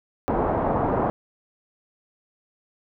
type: low-pass noise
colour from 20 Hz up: white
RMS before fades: -23 dBFS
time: 0.28-1.1 s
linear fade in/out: 0 ms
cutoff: 930 Hz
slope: 24 dB/octave
effects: none